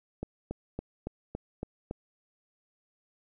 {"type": "click train", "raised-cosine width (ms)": 2, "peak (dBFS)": -21, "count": 7, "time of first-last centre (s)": [0.23, 1.911], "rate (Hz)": 3.57, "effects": []}